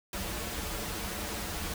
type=noise with comb filter; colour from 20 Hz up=pink; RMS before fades=-36 dBFS; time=0.13-1.74 s; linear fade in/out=2 ms; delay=7.7 ms; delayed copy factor=-0.7; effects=none